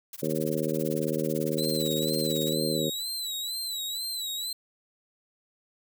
blue noise with tremolo, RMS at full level -38 dBFS, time 0.13-2.53 s, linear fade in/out 2 ms, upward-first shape sine, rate 18 Hz, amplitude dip 100%
harmonic tone, 77.78 Hz, D#2, in tune, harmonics 2 / 3 / 4 / 5 / 6 / 7, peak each -33 / -33 / -33 / -33 / -33 / -33 dBFS, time 0.22-2.9 s, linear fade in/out 10 ms
sawtooth tone with vibrato, 3961 Hz, B7, 4 cents sharp, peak -28 dBFS, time 1.58-4.53 s, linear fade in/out 5 ms, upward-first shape sine, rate 2.1 Hz, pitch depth 87 cents each way
effects none

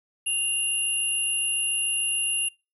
sine tone pair together, 2794 / 10827 Hz, F7 / E9, 0 / +45 cents, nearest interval octave + major seventh, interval 2345 cents, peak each -26 dBFS, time 0.26-2.49 s, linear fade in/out 10 ms, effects noise-tail reverb RT60 0.3 s tail -25 dB re dry

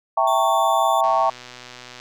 sine chord, E diminished seventh, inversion none, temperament equal with one note detuned, 659.3 / 784 / 910 / 1108.7 Hz, E5 / G5 / Bb5 / Db6, 0 / 0 / -42 / 0 cents, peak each -21 dBFS, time 0.17-1.3 s, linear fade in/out 5 ms
sawtooth tone, 3520 Hz, A7, in tune, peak -28 dBFS, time 0.27-1.01 s, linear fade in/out 5 ms
click train, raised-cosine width 0.2 ms, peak -21 dBFS, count 120, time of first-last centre 1.04-2 s, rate 124 Hz
effects none

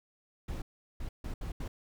brown noise bursts at uneven times, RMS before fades -37 dBFS, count 5, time 0.48-0.62 / 1-1.09 / 1.24-1.34 / 1.41-1.52 / 1.6-1.68 s, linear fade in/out 5 ms, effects none

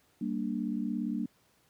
sine chord, G minor, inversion none, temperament equal, 196 / 233.1 / 293.7 Hz, G3 / Bb3 / D4, 0 / 0 / 0 cents, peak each -35 / -33 / -36 dBFS, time 0.21-1.26 s, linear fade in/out 5 ms, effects pink hiss -68 dBFS RMS until 1.69 s + high-pass 80 Hz 12 dB/octave

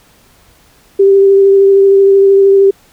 sine tone with vibrato, 392.8 Hz, G4, 4 cents sharp, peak -3 dBFS, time 0.99-2.71 s, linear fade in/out 10 ms, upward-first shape triangle, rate 13 Hz, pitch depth 17 cents each way, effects pink hiss -47 dBFS RMS until 2.92 s

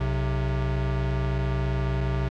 square tone pair together, 61.74 / 130.7 Hz, B1 / C3, 0 / -1 cents, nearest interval octave + minor second, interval 1299 cents, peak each -27 dBFS, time 0-2.29 s, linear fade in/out 10 ms, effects low-pass 3000 Hz 12 dB/octave

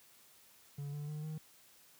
triangle tone with pitch steps, 142.8 / 146.98 / 151.29 / 155.72 Hz, D3 / D3 / D#3 / D#3, -48 / +2 / -48 / +2 cents, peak -37 dBFS, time 0.78-1.38 s, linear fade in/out 5 ms, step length 150 ms, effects white hiss -63 dBFS RMS until 1.99 s + high-pass 60 Hz 12 dB/octave

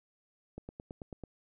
click train, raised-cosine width 2 ms, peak -29 dBFS, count 7, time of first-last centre 0.58-1.237 s, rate 9.13 Hz, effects none

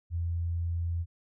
sine tone, 84.9 Hz, F2, 48 cents flat, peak -28 dBFS, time 0.1-1.06 s, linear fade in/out 50 ms, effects none

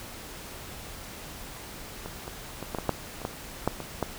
clicks, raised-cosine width 1 ms, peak -21 / -22 / -22 / -16 / -16 / -9 / -27 / -15 / -9 / -21 / -12 dBFS, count 11, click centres 2.06 / 2.279 / 2.627 / 2.748 / 2.786 / 2.893 / 3.217 / 3.251 / 3.676 / 3.803 / 4.027 s, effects pink hiss -42 dBFS RMS until 4.18 s

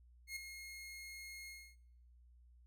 sawtooth tone with ADSR envelope, 2151 Hz, C7, 47 cents sharp, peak -37 dBFS, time 0.27-1.76 s, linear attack 93 ms, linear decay 5 ms, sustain -9 dB, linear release 280 ms, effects noise-tail reverb RT60 0.7 s tail -17 dB re dry + added 60 Hz sine -61 dBFS peak until 2.66 s

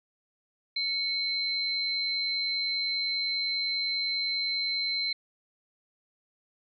sine tone pair together, 2200 / 4095 Hz, C#7 / C8, -14 / -38 cents, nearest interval major seventh, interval 1076 cents, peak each -33 / -28 dBFS, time 0.76-5.13 s, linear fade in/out 5 ms, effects none

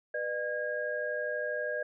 sine tone cluster, 491.7 / 604 / 1631 Hz, B4 / D5 / G#6, -8 / +48 / -32 cents, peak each -37 / -34 / -35 dBFS, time 0.14-1.83 s, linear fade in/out 5 ms, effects none

